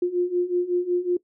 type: beating tone pair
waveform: sine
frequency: 352.1 / 357.5 Hz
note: F4 / F4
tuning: +14 / +41 cents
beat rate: 5.4 Hz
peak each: -25 / -22 dBFS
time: 0.02-1.17 s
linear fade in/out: 5 ms
effects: noise-tail reverb RT60 0.1 s tail -19 dB re dry